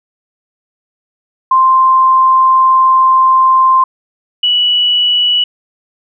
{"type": "tone pair in turn", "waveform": "sine", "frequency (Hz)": [1046.5, 2945], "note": ["C6", "F#7"], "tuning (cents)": [0, -9], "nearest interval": "octave + tritone", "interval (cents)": 1791, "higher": "second", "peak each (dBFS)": [-5, -8], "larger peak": "first", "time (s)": [[1.51, 3.84], [4.43, 5.44]], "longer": "first", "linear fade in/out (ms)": 5, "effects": []}